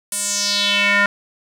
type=tone with band-pass filter sweep; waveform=square; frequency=202.7 Hz; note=G#3; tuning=42 cents flat; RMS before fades=-18 dBFS; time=0.12-1.06 s; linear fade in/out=2 ms; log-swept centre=10000 to 1600 Hz; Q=3.5; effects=none